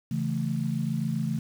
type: chord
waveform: sine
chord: A major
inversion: first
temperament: equal with one note detuned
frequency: 138.59 / 165.96 / 220 Hz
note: C#3 / E3 / A3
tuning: 0 / +12 / 0 cents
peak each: -30 dBFS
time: 0.11-1.39 s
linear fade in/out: 5 ms
effects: 8-bit